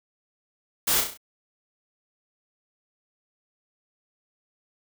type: noise with echo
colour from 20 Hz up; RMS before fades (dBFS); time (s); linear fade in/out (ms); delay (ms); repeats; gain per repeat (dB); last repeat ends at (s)
white; -23; 0.87-1.01; 10; 33; 5; -5; 1.175
effects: none